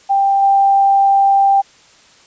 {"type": "tone with level steps", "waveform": "sine", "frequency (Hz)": 789, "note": "G5", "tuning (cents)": 11, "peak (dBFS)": [-10, -8], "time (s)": [0.09, 1.62], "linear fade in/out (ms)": 20, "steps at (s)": 0.42, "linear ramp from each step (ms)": 10, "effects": ["white hiss -47 dBFS RMS until 2.26 s", "resampled to 16000 Hz"]}